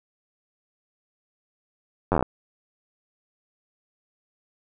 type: slowing click train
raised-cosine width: 1 ms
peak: -7 dBFS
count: 9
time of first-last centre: 2.12-2.226 s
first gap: 10 ms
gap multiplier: 1.08
effects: none